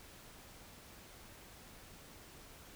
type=silence; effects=pink hiss -56 dBFS RMS until 2.75 s